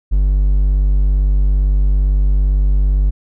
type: tone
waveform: triangle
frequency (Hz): 48.86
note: G1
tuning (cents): -5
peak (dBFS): -8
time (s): 0.11-3.11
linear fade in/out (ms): 20
effects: none